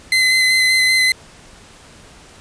30% pulse tone with vibrato, 2045 Hz, C7, 40 cents flat, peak -9 dBFS, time 0.12-1.12 s, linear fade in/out 2 ms, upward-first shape square, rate 5.2 Hz, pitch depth 11 cents each way, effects pink hiss -43 dBFS RMS until 2.4 s + resampled to 22050 Hz

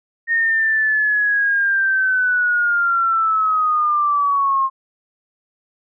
sine linear sweep, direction down, 1850 to 1062 Hz, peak -14 dBFS, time 0.27-4.7 s, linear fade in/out 50 ms, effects none

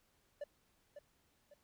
triangle tone with echo, 582 Hz, D5, 16 cents flat, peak -38 dBFS, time 0.41-0.44 s, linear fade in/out 5 ms, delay 550 ms, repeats 2, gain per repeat -8 dB, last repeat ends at 1.54 s, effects pink hiss -75 dBFS RMS until 1.63 s

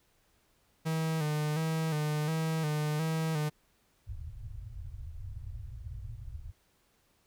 45% pulse tone with vibrato, 155.56 Hz, D#3, in tune, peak -29 dBFS, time 0.85-3.5 s, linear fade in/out 20 ms, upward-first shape square, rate 1.4 Hz, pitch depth 52 cents each way
white low-pass noise, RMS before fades -42 dBFS, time 4.06-6.52 s, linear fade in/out 20 ms, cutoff 120 Hz, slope 96 dB/octave
effects pink hiss -70 dBFS RMS until 7.26 s

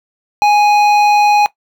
sine tone with hard clipping, 830.6 Hz, G#5, in tune, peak -9 dBFS, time 0.42-1.46 s, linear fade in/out 0 ms, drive 11 dB, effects noise-tail reverb RT60 0.1 s tail -17 dB re dry

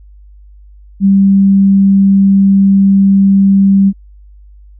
sine tone, 196 Hz, G3, in tune, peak -4 dBFS, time 1-3.93 s, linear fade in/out 50 ms, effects added 50 Hz sine -35 dBFS peak until 4.79 s

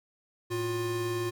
square tone pair together, 111.6 / 354.3 Hz, A2 / F4, +25 / +25 cents, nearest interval octave + minor sixth, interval 2000 cents, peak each -36 / -31 dBFS, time 0.5-1.31 s, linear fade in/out 20 ms, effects none

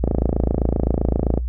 click train, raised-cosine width 2 ms, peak -5 dBFS, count 38, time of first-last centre 0.04-1.376 s, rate 27.7 Hz, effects noise-tail reverb RT60 0.1 s tail -20 dB re dry + added 60 Hz sine -21 dBFS peak until 1.48 s

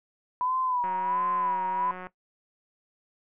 sine tone with vibrato, 987.8 Hz, B5, in tune, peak -25 dBFS, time 0.41-1.91 s, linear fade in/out 0 ms, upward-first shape sine, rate 1.4 Hz, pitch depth 81 cents each way
click train, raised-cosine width 0.5 ms, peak -24 dBFS, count 226, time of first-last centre 0.84-2.07 s, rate 183 Hz
effects noise-tail reverb RT60 0.1 s tail -17 dB re dry + low-pass 2000 Hz 12 dB/octave

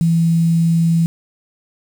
sine tone with quantisation, 166.3 Hz, E3, 16 cents sharp, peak -11 dBFS, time 0.01-1.06 s, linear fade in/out 0 ms, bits 6, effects none

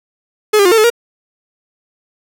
45% pulse tone with pitch steps, 425.8 / 400.6 / 357.2 / 451.5 / 430.3 / 471.9 Hz, G#4 / G4 / F4 / A4 / A4 / A#4, +43 / +38 / +39 / +45 / -39 / +21 cents, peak -7 dBFS, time 0.53-0.902 s, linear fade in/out 10 ms, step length 62 ms, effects none

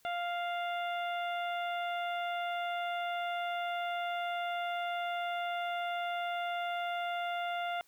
harmonic tone, 698.5 Hz, F5, in tune, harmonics 1 / 2 / 3 / 4 / 5, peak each -34 / -40 / -44 / -46 / -48 dBFS, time 0.05-7.81 s, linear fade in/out 0 ms, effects white hiss -67 dBFS RMS until 7.87 s

